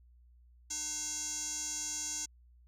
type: tone with band-pass filter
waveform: square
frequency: 302.8 Hz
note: D#4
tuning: 47 cents flat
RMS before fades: -38 dBFS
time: 0.7-2.26 s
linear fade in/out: 10 ms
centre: 6600 Hz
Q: 7
effects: added 60 Hz sine -58 dBFS peak until 2.67 s